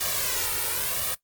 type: noise with flanger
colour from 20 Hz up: white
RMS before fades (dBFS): -27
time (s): 0-1.15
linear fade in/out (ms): 10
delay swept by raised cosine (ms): 1.7 to 2.21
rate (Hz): 0.92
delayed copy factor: +0.85
effects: noise-tail reverb RT60 0.1 s tail -17 dB re dry + Opus 48 kbps